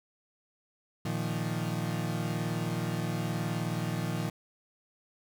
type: chord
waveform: 35% pulse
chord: Bb suspended fourth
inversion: none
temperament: equal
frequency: 116.54 / 155.56 / 174.61 Hz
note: Bb2 / Eb3 / F3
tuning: 0 / 0 / 0 cents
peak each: -33 dBFS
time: 1.05-4.3 s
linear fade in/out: 5 ms
effects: none